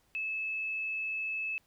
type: tone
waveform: sine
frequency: 2606 Hz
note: E7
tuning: 20 cents flat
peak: -32 dBFS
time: 0.15-1.58 s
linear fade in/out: 0 ms
effects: pink hiss -70 dBFS RMS until 1.66 s